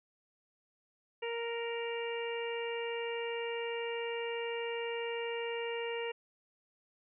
harmonic tone, 466.2 Hz, A#4, in tune, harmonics 1 / 2 / 3 / 4 / 5 / 6, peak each -36 / -44 / -52 / -46 / -45 / -44 dBFS, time 1.22-6.12 s, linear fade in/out 10 ms, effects none

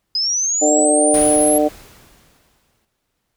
sine linear sweep, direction up, 4978 to 11290 Hz, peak -16 dBFS, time 0.15-1.58 s, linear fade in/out 2 ms
harmonic tone, 150 Hz, D3, 37 cents sharp, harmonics 2 / 3 / 4 / 5, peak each -17 / -20 / -16 / -21 dBFS, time 0.61-1.69 s, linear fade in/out 20 ms
pink noise with exponential decay, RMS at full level -27 dBFS, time 1.14-2.85 s, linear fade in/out 1 ms, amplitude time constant 370 ms
effects pink hiss -72 dBFS RMS until 3.36 s

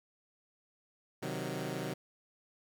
15% pulse chord, C diminished, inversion none, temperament equal with one note detuned, 130.06 / 155.56 / 185 Hz, C3 / Eb3 / Gb3, -10 / 0 / 0 cents, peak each -34 dBFS, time 1.22-1.94 s, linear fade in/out 10 ms, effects none

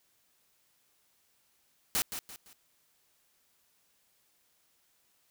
white noise with echo, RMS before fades -29 dBFS, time 1.95-2.02 s, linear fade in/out 0 ms, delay 170 ms, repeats 3, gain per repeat -9 dB, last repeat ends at 2.53 s, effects white hiss -71 dBFS RMS until 5.3 s

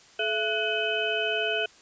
sine tone cluster, 430.6 / 671 / 1482 / 2548 / 3037 Hz, A4 / E5 / F#6 / D#7 / F#7, -37 / +31 / +2 / +41 / +44 cents, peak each -31 dBFS, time 0.19-1.66 s, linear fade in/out 5 ms, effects white hiss -54 dBFS RMS until 1.81 s + resampled to 16000 Hz

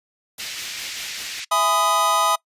white noise with tremolo, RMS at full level -36 dBFS, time 0.38-1.4 s, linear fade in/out 2 ms, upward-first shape sine, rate 5 Hz, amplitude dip 45%
pink band-pass noise, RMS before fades -32 dBFS, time 0.39-1.45 s, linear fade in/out 10 ms, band 2000 to 7000 Hz, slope 24 dB/octave
square chord, E major seventh, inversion none, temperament equal with one note detuned, 659.3 / 830.6 / 1007.4 / 1244.5 Hz, E5 / G#5 / B5 / D#6, 0 / 0 / +34 / 0 cents, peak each -26 / -26 / -23 / -20 dBFS, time 1.51-2.36 s, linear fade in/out 10 ms
effects noise-tail reverb RT60 0.1 s tail -23 dB re dry + resampled to 32000 Hz

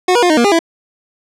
25% pulse tone with pitch steps, 364.6 / 482.1 / 354.6 / 309.8 / 237 / 404.7 / 331.9 Hz, F#4 / B4 / F4 / D#4 / A#3 / G#4 / E4, -25 / -42 / +26 / -7 / +29 / -45 / +12 cents, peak -5 dBFS, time 0.08-0.591 s, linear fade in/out 5 ms, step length 73 ms, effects low-pass 8000 Hz 12 dB/octave

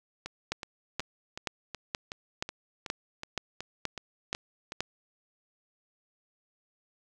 two click trains, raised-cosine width 0.2 ms, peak -20 / -13 dBFS, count 13 / 10, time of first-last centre 0.26-4.721 / 0.52-4.806 s, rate 2.69 / 2.1 Hz, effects none

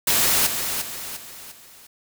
white noise with echo, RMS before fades -19 dBFS, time 0.07-0.47 s, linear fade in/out 5 ms, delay 350 ms, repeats 4, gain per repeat -7 dB, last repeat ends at 1.87 s, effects none

